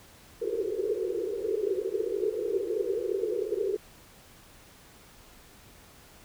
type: band-pass noise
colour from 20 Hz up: white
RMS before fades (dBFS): -30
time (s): 0.41-3.77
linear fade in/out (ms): 10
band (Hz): 360 to 470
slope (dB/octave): 96
effects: pink hiss -54 dBFS RMS until 6.24 s